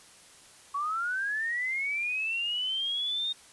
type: linear sweep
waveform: sine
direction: up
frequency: 1108.7 to 3700 Hz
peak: -28 dBFS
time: 0.74-3.33 s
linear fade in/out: 10 ms
effects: white hiss -54 dBFS RMS until 3.52 s + resampled to 24000 Hz